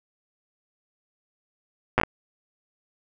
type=slowing click train; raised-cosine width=0.5 ms; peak=-4 dBFS; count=5; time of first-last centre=1.98-2.035 s; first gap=8 ms; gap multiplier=1.37; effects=none